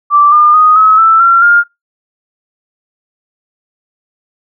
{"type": "tone with pitch steps", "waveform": "sine", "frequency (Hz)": [1169, 1206, 1244.2, 1283.7, 1324.3, 1366.3, 1409.6], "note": ["D6", "D6", "D#6", "E6", "E6", "F6", "F6"], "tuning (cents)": [-8, 46, 0, -46, 8, -38, 16], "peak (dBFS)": -3, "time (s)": [0.1, 1.64], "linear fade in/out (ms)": 50, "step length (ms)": 220, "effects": ["noise-tail reverb RT60 0.2 s tail -24 dB re dry"]}